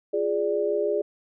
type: chord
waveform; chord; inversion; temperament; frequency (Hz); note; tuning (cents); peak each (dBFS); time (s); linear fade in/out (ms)
sine; D diminished; first; equal; 349.2 / 415.3 / 587.3; F4 / Ab4 / D5; 0 / 0 / 0; -30 / -24 / -27; 0.13-1.02; 10
effects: none